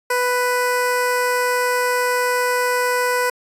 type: tone with notch filter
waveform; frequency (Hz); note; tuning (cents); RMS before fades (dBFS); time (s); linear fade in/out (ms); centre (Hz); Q
15% pulse; 495.4; B4; +5; -19; 0.1-3.3; 5; 3700; 1.5
effects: resampled to 32000 Hz